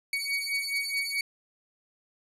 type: beating tone pair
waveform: 30% pulse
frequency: 2244 / 2248.7 Hz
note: C#7 / C#7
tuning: +21 / +24 cents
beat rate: 4.7 Hz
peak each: -29 dBFS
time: 0.13-1.21 s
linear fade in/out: 2 ms
effects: resampled to 32000 Hz